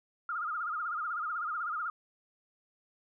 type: tone with vibrato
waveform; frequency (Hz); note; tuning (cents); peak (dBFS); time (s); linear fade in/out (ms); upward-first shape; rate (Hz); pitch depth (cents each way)
sine; 1315; E6; -5; -32; 0.29-1.9; 2; sine; 16; 140
effects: none